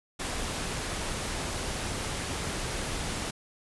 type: noise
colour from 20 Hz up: pink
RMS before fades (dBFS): -33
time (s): 0.19-3.31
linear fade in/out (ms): 10
effects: resampled to 24000 Hz